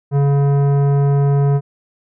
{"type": "tone with tanh clipping", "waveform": "sine", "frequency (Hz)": 141, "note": "C#3", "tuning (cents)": 30, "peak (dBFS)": -13, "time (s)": [0.11, 1.61], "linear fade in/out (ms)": 50, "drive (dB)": 14, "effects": []}